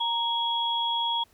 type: tone pair together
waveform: sine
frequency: 932.3 / 3326 Hz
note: A#5 / G#7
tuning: 0 / +2 cents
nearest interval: octave + minor seventh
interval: 2202 cents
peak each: -27 dBFS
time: 0-1.24 s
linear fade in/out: 10 ms
effects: pink hiss -62 dBFS RMS until 1.33 s